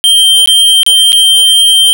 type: tone with dropouts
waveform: square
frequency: 3149 Hz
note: G7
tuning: 7 cents sharp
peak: -4 dBFS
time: 0.04-1.93 s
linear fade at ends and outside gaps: 0 ms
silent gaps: 0.459-0.474 / 0.832-0.864 / 1.121-1.129 s
effects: none